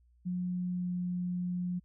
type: tone with pitch glide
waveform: sine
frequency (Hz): 179.8 to 178.66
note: F#3 to F3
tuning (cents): -49 to +40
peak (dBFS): -31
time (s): 0.25-1.8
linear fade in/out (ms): 20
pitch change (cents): -11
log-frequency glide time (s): 0.7-0.9
effects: added 60 Hz sine -62 dBFS peak until 1.84 s